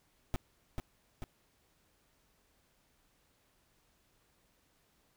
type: noise with echo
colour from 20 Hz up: brown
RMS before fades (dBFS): -32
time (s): 0.34-0.36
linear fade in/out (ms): 0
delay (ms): 440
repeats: 2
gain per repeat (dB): -4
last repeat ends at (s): 1.24
effects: pink hiss -72 dBFS RMS until 5.16 s